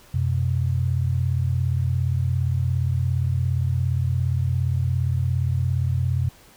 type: tone pair together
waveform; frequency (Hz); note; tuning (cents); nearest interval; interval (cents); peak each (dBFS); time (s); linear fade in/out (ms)
sine; 90.09 / 127.4; F#2 / C3; -46 / -46; tritone; 600; -22 / -22; 0.14-6.29; 5
effects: pink hiss -51 dBFS RMS until 6.56 s